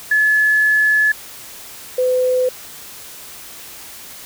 sine tone pair in turn, 1715 / 506.6 Hz, A6 / B4, -45 / +44 cents, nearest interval octave + major sixth, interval 2111 cents, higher first, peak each -11 / -13 dBFS, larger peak first, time 0.11-1.12 / 1.98-2.49 s, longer first, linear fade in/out 5 ms, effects white hiss -36 dBFS RMS until 4.25 s

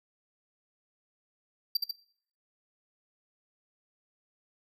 square tone with echo, 4699 Hz, D8, in tune, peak -24 dBFS, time 1.75-1.77 s, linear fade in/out 5 ms, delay 71 ms, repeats 2, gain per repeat -3 dB, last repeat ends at 1.912 s, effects noise-tail reverb RT60 0.6 s tail -22 dB re dry

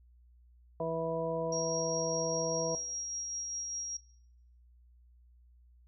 harmonic tone, 163.7 Hz, E3, 12 cents flat, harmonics 1 / 2 / 3 / 4 / 6, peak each -40 / -43 / -35 / -35 / -42 dBFS, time 0.8-2.75 s, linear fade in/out 2 ms
sine tone with tremolo, 5640 Hz, F8, 16 cents sharp, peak -35 dBFS, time 1.52-3.97 s, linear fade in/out 5 ms, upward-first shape sine, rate 5 Hz, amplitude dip 25%
effects noise-tail reverb RT60 0.7 s tail -17 dB re dry + added 60 Hz sine -58 dBFS peak until 5.87 s

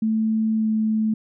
sine tone with pitch glide, 220 to 218.1 Hz, A3 to A3, 0 to -15 cents, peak -18 dBFS, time 0.02-1.14 s, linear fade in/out 5 ms, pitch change -15 cents, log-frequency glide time 0.56-0.68 s, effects none

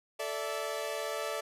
sawtooth chord, A suspended fourth, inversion none, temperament equal with one note detuned, 440 / 581.9 / 659.3 Hz, A4 / D5 / E5, 0 / -16 / 0 cents, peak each -35 / -33 / -35 dBFS, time 0.19-1.41 s, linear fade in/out 10 ms, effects resampled to 32000 Hz

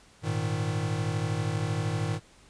square chord, Ab suspended second, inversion none, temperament equal, 103.83 / 116.54 / 155.56 Hz, Ab2 / Bb2 / Eb3, 0 / 0 / 0 cents, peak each -32 / -33 / -32 dBFS, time 0.22-2.2 s, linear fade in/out 50 ms, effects pink hiss -57 dBFS RMS until 2.49 s + resampled to 22050 Hz

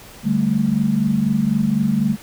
sine chord, D suspended fourth, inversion none, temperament equal, 146.83 / 196 / 220 Hz, D3 / G3 / A3, 0 / 0 / 0 cents, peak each -23 / -19 / -18 dBFS, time 0.23-2.17 s, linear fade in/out 50 ms, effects pink hiss -41 dBFS RMS until 2.22 s

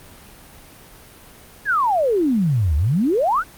sine exponential two-way sweep, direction down then up, 1763 to 69.3 to 1585 Hz, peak -15 dBFS, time 1.65-3.44 s, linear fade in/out 50 ms, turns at 2.76 s, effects pink hiss -44 dBFS RMS until 3.57 s + Opus 32 kbps

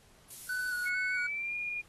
violet noise, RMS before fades -42 dBFS, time 0.3-0.89 s, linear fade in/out 5 ms
triangle tone with vibrato, 1480 Hz, F#6, in tune, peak -30 dBFS, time 0.49-1.27 s, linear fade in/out 5 ms, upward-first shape square, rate 2.2 Hz, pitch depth 20 cents each way
sine tone with pitch glide, 2200 to 2427 Hz, C#7 to D#7, -14 to -44 cents, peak -33 dBFS, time 0.85-1.82 s, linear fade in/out 20 ms, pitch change +170 cents, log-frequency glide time 1.08-1.55 s
effects pink hiss -62 dBFS RMS until 1.88 s + AAC 32 kbps

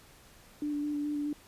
sine tone with vibrato, 293.7 Hz, D4, in tune, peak -30 dBFS, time 0.62-1.33 s, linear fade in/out 2 ms, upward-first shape square, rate 4.7 Hz, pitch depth 13 cents each way, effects pink hiss -57 dBFS RMS until 1.47 s + resampled to 32000 Hz

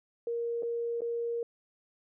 sine tone with dropouts, 468.7 Hz, A#4, 9 cents sharp, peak -30 dBFS, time 0.27-1.43 s, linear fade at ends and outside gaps 2 ms, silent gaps 0.624-0.631 / 1.007-1.018 s, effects none

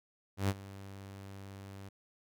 sawtooth tone with ADSR envelope, 98 Hz, G2, in tune, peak -23 dBFS, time 0.37-1.89 s, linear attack 120 ms, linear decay 42 ms, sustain -19 dB, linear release 7 ms, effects none

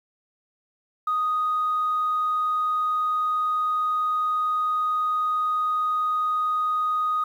sine tone, 1244.5 Hz, D#6, in tune, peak -20 dBFS, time 1.07-7.24 s, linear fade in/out 5 ms, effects tanh soft clip ceiling -17 dBFS + 9-bit

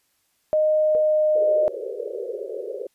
sine tone with pitch glide, 617 to 612.4 Hz, D#5 to D#5, -15 to -28 cents, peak -16 dBFS, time 0.53-1.68 s, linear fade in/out 0 ms, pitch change -13 cents, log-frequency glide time 0.77-1.47 s
sine tone with exponential decay, 484.3 Hz, B4, 34 cents flat, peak -23 dBFS, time 0.95-1.07 s, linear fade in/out 0 ms, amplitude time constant 26 ms
pink band-pass noise, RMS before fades -31 dBFS, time 1.35-2.87 s, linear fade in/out 5 ms, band 380 to 570 Hz, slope 96 dB/octave
effects white hiss -68 dBFS RMS until 2.94 s + resampled to 32000 Hz

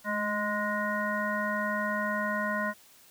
harmonic tone with a mistuned harmonic, 207.7 Hz, G#3, in tune, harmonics 1 / 3 / 5 / 7 / 9, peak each -34 / -34 / -34 / -34 / -34 dBFS, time 0.04-2.74 s, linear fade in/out 50 ms, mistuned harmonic 1, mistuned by +31 cents, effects white hiss -57 dBFS RMS until 3.1 s

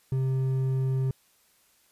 sine tone with hard clipping, 131.9 Hz, C3, 14 cents sharp, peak -25 dBFS, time 0.12-1.11 s, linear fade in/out 2 ms, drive 5 dB, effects white hiss -64 dBFS RMS until 1.91 s + resampled to 32000 Hz

